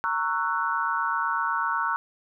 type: chord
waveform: sine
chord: F# dominant seventh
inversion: first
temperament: just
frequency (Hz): 925 / 1110 / 1332 / 1480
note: A#5 / C#6 / E6 / F#6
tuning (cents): -14 / +2 / +18 / 0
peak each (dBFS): -29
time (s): 0.04-1.96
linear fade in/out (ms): 0
effects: none